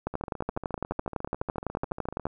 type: two click trains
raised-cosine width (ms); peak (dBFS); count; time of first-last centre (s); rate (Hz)
1; -22 / -14; 31 / 27; 0.14-2.268 / 0.07-2.255; 14.1 / 11.9
effects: none